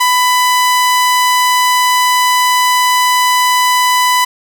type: tone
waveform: sawtooth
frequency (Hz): 997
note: B5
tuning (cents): +16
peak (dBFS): -5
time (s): 0-4.25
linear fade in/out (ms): 10
effects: none